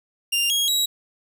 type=tone with pitch steps; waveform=sawtooth; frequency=2794 / 3284 / 3861 Hz; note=F7 / G#7 / B7; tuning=0 / -20 / -40 cents; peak=-16 dBFS; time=0.32-0.86 s; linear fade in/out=10 ms; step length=180 ms; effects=none